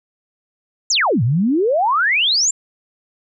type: exponential two-way sweep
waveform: sine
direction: down then up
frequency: 7560 to 107.2 to 7560 Hz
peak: -13 dBFS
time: 0.9-2.51 s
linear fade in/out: 5 ms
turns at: 1.23 s
effects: none